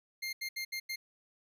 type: tone bursts at uneven times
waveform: 25% pulse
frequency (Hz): 2113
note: C7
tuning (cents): +16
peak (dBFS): -32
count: 5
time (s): 0.22-0.33 / 0.41-0.49 / 0.56-0.65 / 0.72-0.8 / 0.89-0.96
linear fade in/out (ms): 10
effects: none